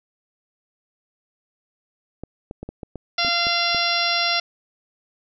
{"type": "clicks", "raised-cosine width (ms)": 2, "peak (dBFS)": -19, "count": 9, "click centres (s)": [2.236, 2.511, 2.63, 2.69, 2.832, 2.957, 3.248, 3.469, 3.747]}
{"type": "tone with exponential growth", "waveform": "triangle", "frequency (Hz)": 263.9, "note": "C4", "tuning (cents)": 15, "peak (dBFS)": -29, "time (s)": [3.18, 3.29], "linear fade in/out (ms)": 5, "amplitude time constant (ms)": 22}
{"type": "harmonic tone", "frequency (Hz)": 690, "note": "F5", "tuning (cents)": -21, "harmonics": [1, 2, 3, 4, 5, 6, 7, 8], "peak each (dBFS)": [-27, -27, -27, -27, -27, -27, -27, -27], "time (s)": [3.18, 4.4], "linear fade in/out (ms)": 5}
{"effects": []}